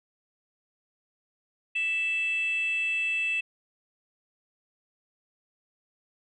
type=tone with frequency modulation; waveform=sine; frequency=2644 Hz; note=E7; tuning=5 cents sharp; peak=-24 dBFS; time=1.75-3.41 s; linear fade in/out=10 ms; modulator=664 Hz; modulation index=0.28; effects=tanh soft clip ceiling -21 dBFS